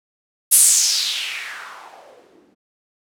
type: noise with low-pass filter sweep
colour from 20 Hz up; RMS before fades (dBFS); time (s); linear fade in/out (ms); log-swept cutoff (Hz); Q
violet; -20; 0.51-2.55; 20; 11000 to 250; 3.3
effects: none